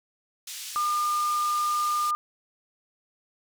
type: band-pass noise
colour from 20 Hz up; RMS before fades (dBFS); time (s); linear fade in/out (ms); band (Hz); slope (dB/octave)
white; -38; 0.47-2.11; 5; 2800 to 8500; 12
type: tone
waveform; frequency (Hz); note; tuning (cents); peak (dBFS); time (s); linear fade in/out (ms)
sine; 1207; D6; +47; -23; 0.76-2.15; 0
effects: none

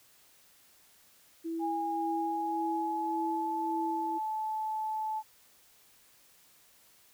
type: tone with tremolo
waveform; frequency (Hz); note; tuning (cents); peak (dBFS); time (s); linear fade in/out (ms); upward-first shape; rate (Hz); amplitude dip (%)
sine; 329.6; E4; 0; -32; 1.44-4.19; 20; sine; 1.8; 40
type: tone with pitch glide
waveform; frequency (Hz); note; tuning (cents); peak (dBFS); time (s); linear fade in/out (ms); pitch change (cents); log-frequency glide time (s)
sine; 820 to 868.8; G#5 to A5; -22 to -22; -31; 1.59-5.23; 50; +100; 2.09-3.55
effects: white hiss -62 dBFS RMS until 7.13 s

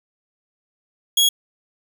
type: tone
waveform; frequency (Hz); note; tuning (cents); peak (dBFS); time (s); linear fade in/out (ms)
sawtooth; 3321; G#7; -1; -10; 1.17-1.29; 5
effects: 8-bit

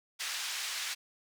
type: band-pass noise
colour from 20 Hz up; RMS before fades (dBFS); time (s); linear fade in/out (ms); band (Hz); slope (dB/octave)
white; -37; 0.19-0.95; 20; 1400 to 5600; 12
effects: none

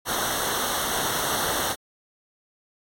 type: noise with comb filter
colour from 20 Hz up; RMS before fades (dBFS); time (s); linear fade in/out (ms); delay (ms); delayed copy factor
pink; -26; 0.05-1.76; 50; 0.41; -0.85
effects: AAC 64 kbps

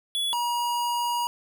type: tone pair in turn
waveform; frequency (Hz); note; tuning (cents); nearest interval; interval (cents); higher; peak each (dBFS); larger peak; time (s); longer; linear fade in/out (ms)
square; 3400 / 956.4; G#7 / A#5; +40 / +44; octave + minor seventh; 2196; first; -25; neither; 0.15-0.33 / 0.33-1.27; second; 0
effects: none

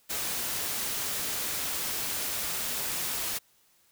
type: noise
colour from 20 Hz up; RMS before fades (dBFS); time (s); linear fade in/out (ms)
white; -32; 0.09-3.39; 20
effects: white hiss -65 dBFS RMS until 3.91 s

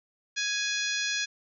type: harmonic tone with a mistuned harmonic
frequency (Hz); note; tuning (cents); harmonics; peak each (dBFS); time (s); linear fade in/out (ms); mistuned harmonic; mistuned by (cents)
830.6; G#5; 0; 2 / 3 / 4 / 5 / 6 / 7 / 8; -32 / -34 / -35 / -36 / -37 / -37 / -38; 0.36-1.26; 20; 4; +31
effects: none

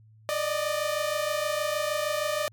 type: tone pair together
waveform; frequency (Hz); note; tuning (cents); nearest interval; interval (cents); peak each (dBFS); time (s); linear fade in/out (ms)
sawtooth; 588 / 614.4; D5 / D#5; +2 / -22; minor second; 76; -25; 0.29-2.48; 0
effects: added 109 Hz sine -52 dBFS peak until 2.52 s + MP3 96 kbps

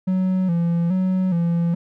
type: tone with vibrato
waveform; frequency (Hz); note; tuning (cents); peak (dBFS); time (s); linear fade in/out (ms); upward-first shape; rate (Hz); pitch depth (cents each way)
triangle; 177.9; F3; +32; -15; 0.07-1.75; 10; square; 1.2; 80
effects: none

